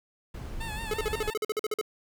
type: noise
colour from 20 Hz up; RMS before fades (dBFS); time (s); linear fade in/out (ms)
brown; -37; 0.34-1.3; 5
type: tone with vibrato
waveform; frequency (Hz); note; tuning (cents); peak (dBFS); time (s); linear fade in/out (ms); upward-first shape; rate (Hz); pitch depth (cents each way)
15% pulse; 880; A5; 0; -30; 0.6-1.34; 10; sine; 5.7; 68
type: tone bursts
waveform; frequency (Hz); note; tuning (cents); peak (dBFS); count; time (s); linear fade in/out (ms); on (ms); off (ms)
square; 429.3; A4; -43; -27; 13; 0.91-1.813; 2; 27; 46
effects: none